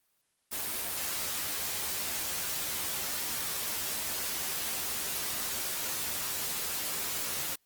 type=noise with comb filter; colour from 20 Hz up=white; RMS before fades=-34 dBFS; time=0.51-7.56 s; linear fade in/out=20 ms; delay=13 ms; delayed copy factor=+0.6; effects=white hiss -74 dBFS RMS until 7.65 s + Opus 24 kbps